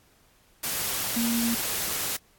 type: tone in noise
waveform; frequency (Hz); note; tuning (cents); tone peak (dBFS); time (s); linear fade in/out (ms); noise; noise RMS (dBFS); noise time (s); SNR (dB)
sine; 233.1; A#3; 0; -24; 1.16-1.55; 10; white; -29; 0.63-2.17; +2
effects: pink hiss -61 dBFS RMS until 2.38 s + AAC 64 kbps